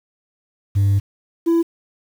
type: tone pair in turn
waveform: sine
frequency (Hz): 99.5 / 334.3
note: G2 / E4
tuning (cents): +26 / +24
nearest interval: octave + major sixth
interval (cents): 2098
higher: second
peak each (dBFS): -10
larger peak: neither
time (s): 0.75-1 / 1.46-1.63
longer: first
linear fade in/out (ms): 20
effects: tanh soft clip ceiling -12 dBFS + 7-bit